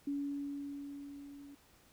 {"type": "tone with level ramp", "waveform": "sine", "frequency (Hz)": 283.3, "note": "C#4", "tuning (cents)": 38, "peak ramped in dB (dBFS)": [-33, -50], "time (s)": [0.07, 1.55], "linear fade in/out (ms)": 5, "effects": ["pink hiss -65 dBFS RMS until 1.92 s"]}